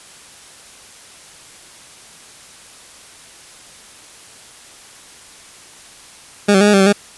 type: tone with pitch steps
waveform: 20% pulse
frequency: 204.4 / 191.4 / 205.7 / 208.2 / 195.7 / 192 / 203.4 Hz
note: G#3 / G3 / G#3 / G#3 / G3 / G3 / G#3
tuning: -27 / -41 / -16 / +5 / -3 / -36 / -36 cents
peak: -4 dBFS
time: 6.48-6.928 s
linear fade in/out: 10 ms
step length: 64 ms
effects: white hiss -41 dBFS RMS until 7.17 s + resampled to 24000 Hz